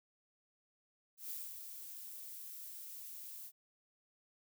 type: noise with ADSR envelope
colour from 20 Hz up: violet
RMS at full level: -43 dBFS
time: 1.17-3.52 s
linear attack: 130 ms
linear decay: 230 ms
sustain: -6 dB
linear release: 59 ms
effects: none